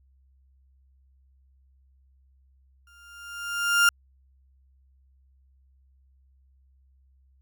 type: tone with exponential growth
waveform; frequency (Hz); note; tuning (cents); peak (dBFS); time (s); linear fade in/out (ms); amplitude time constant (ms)
35% pulse; 1400; F6; +4; -13; 2.87-3.89; 2; 220
effects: added 66 Hz sine -58 dBFS peak until 7.41 s